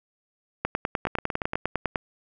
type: two click trains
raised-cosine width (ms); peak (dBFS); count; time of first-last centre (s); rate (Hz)
0.5; -13 / -9; 5 / 14; 1.07-1.534 / 0.65-1.958; 8.62 / 9.94
effects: none